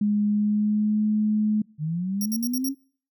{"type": "tone with pitch glide", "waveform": "sine", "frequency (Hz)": [207.7, 213], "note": ["G#3", "G#3"], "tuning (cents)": [0, 44], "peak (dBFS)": -19, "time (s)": [0.01, 1.62], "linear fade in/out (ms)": 5, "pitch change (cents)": 44, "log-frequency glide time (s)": [0.26, 1.04]}
{"type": "linear sweep", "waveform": "sine", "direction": "up", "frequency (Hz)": [146.83, 278.1], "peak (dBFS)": -24, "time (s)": [1.78, 2.75], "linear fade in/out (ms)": 50}
{"type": "tone bursts", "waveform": "10% pulse", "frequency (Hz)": 5640, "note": "F8", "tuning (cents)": 16, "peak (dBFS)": -22, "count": 5, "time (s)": [2.21, 2.688], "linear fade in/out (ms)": 2, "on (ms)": 46, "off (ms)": 62}
{"effects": ["noise-tail reverb RT60 0.5 s tail -26 dB re dry"]}